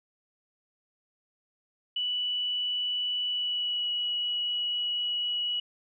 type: tone with pitch glide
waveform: sine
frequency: 2960 to 2926 Hz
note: F#7 to F#7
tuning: 0 to -20 cents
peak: -27 dBFS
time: 1.96-5.6 s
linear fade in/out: 5 ms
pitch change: -20 cents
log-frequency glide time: 3.27-3.89 s
effects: none